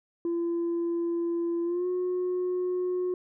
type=tone with pitch glide; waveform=sine; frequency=340.3 to 362.6 Hz; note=F4 to F#4; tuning=-45 to -35 cents; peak=-24 dBFS; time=0.25-3.14 s; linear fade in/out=2 ms; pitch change=+110 cents; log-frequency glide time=1.64-1.87 s; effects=tanh soft clip ceiling -24 dBFS